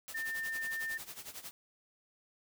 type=noise with tremolo; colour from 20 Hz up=white; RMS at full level=-44 dBFS; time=0.08-1.51 s; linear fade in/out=0 ms; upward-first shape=sine; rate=11 Hz; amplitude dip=80%
type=tone; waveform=sine; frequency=1800 Hz; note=A6; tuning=39 cents sharp; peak=-35 dBFS; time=0.14-0.98 s; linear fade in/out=10 ms
effects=none